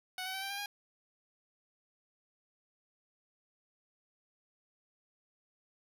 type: tone with pitch steps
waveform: 10% pulse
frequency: 741 / 755.3 / 769.8 / 784.6 / 799.7 / 815.1 Hz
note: F#5 / F#5 / G5 / G5 / G5 / G#5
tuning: +2 / +35 / -32 / +1 / +34 / -33 cents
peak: -29 dBFS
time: 0.18-0.66 s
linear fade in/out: 2 ms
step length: 80 ms
effects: none